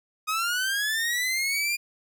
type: linear sweep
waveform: sawtooth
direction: up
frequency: 1244.5 to 2417 Hz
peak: -21 dBFS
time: 0.27-1.77 s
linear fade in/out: 20 ms
effects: none